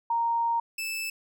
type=tone pair in turn; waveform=sine / sawtooth; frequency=930 / 2630 Hz; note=A#5 / E7; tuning=-4 / -5 cents; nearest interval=octave + tritone; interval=1799 cents; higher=second; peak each=-23 / -27 dBFS; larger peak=first; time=0.1-0.6 / 0.78-1.1 s; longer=first; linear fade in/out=5 ms; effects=none